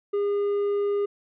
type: tone with hard clipping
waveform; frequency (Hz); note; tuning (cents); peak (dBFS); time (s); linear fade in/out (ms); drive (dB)
sine; 406.4; G#4; -38; -23; 0.13-1.06; 10; 3
effects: resampled to 8000 Hz